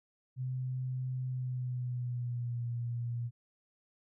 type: tone with pitch glide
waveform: sine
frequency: 128.3 to 119.02 Hz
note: C3 to A#2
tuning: -34 to +36 cents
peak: -33 dBFS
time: 0.36-3.31 s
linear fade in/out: 50 ms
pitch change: -130 cents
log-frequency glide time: 1.25-2.66 s
effects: none